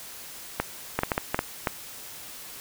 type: clicks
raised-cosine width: 0.5 ms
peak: -8 dBFS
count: 8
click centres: 0.6 / 0.99 / 1.034 / 1.118 / 1.179 / 1.345 / 1.391 / 1.672 s
effects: white hiss -42 dBFS RMS until 2.6 s